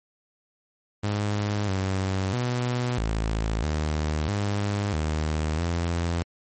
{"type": "tone with pitch steps", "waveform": "sawtooth", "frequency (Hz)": [103.4, 95.5, 123.1, 54.5, 76.6, 101.8, 77.4, 85.2], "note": ["G#2", "G2", "B2", "A1", "D#2", "G#2", "D#2", "F2"], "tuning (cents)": [-7, -45, -5, -16, -27, -34, -9, -42], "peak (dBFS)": -20, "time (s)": [1.03, 6.23], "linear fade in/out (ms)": 10, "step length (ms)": 650, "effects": ["MP3 32 kbps"]}